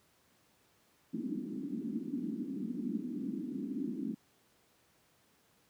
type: band-pass noise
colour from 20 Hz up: pink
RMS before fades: -38 dBFS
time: 1.13-4.15 s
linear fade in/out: 10 ms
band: 200 to 310 Hz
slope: 48 dB/octave
effects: pink hiss -69 dBFS RMS until 5.69 s + high-pass 100 Hz 12 dB/octave